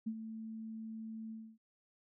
sine tone with ADSR envelope, 221.8 Hz, A3, 14 cents sharp, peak -33 dBFS, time 0.06-1.58 s, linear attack 13 ms, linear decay 64 ms, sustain -9 dB, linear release 270 ms, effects none

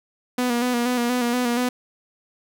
sawtooth tone with vibrato, 243.6 Hz, B3, 24 cents flat, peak -16 dBFS, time 0.38-1.69 s, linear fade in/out 5 ms, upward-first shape square, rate 4.2 Hz, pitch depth 37 cents each way, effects none

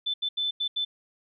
sine tone bursts at uneven times, 3520 Hz, A7, in tune, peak -25 dBFS, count 5, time 0.06-0.14 / 0.22-0.29 / 0.37-0.51 / 0.6-0.68 / 0.76-0.85 s, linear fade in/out 10 ms, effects none

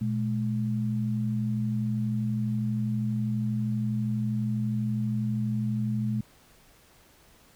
sine tone pair together, 120.16 / 212.5 Hz, B2 / G#3, -47 / +40 cents, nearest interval minor seventh, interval 987 cents, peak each -28 dBFS, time 0.01-6.21 s, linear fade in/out 5 ms, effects pink hiss -58 dBFS RMS until 7.55 s

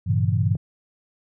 sine chord, G diminished seventh, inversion none, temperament equal with one note detuned, 99.19 / 116.54 / 138.59 / 164.81 Hz, G2 / Bb2 / Db3 / Fb3, +21 / 0 / 0 / 0 cents, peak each -21 / -23 / -26 / -26 dBFS, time 0.06-0.57 s, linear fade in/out 20 ms
click, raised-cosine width 2 ms, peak -24 dBFS, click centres 0.553 s
effects none

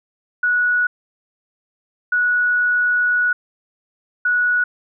sine tone bursts at uneven times, 1466 Hz, F#6, 16 cents flat, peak -14 dBFS, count 3, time 0.43-0.87 / 2.12-3.33 / 4.25-4.64 s, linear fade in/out 5 ms, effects none

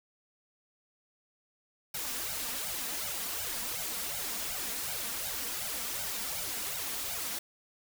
white noise with flanger, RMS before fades -36 dBFS, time 1.94-7.39 s, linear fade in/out 5 ms, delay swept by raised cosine 1.3 to 4.4 ms, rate 2.7 Hz, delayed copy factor +1, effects none

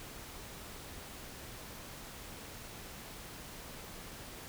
silence, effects pink hiss -48 dBFS RMS until 4.48 s

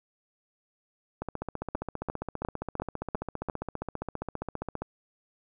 two click trains, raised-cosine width 1 ms, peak -19 / -16 dBFS, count 55 / 6, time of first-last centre 1.22-4.82 / 1.75-3.498 s, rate 15 / 2.86 Hz, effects none

